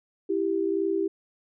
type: tone pair together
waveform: sine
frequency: 330 / 392.4 Hz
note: E4 / G4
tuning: +2 / +2 cents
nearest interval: minor third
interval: 300 cents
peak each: -27 / -25 dBFS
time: 0.29-1.08 s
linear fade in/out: 10 ms
effects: none

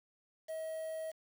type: tone with quantisation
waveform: triangle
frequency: 638 Hz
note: D#5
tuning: 43 cents sharp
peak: -36 dBFS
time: 0.48-1.12 s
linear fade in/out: 20 ms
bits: 9
effects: none

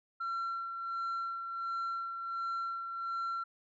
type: tone with tremolo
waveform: sine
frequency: 1360 Hz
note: F6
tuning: 46 cents flat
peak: -30 dBFS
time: 0.2-3.44 s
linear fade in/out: 10 ms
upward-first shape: sine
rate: 1.4 Hz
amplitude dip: 55%
effects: tanh soft clip ceiling -32 dBFS

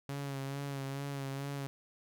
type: tone with vibrato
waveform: sawtooth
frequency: 138.59 Hz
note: C#3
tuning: in tune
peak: -33 dBFS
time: 0.09-1.67 s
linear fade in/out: 0 ms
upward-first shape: sine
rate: 2.3 Hz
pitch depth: 34 cents each way
effects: none

